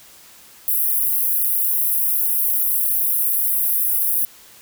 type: high-pass noise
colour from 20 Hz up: pink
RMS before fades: -19 dBFS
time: 0.68-4.25 s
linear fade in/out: 0 ms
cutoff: 11000 Hz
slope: 48 dB/octave
effects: white hiss -46 dBFS RMS until 4.61 s